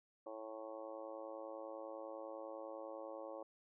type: harmonic tone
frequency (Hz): 110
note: A2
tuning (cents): 0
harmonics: 3 / 4 / 5 / 6 / 7 / 8 / 9 / 10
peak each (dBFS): -54 / -56 / -48 / -58 / -57 / -58 / -62 / -58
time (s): 0.26-3.43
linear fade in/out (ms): 5
effects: none